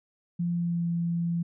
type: tone with pitch glide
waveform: sine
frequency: 172.8 to 170.03 Hz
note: F3 to F3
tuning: -18 to -46 cents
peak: -25 dBFS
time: 0.39-1.43 s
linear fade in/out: 10 ms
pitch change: -28 cents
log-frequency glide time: 0.5-0.88 s
effects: none